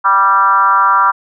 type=tone with frequency modulation; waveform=sine; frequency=1174.7 Hz; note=D6; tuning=in tune; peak=-7 dBFS; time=0.04-1.12 s; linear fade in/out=20 ms; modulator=198 Hz; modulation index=1.3; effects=none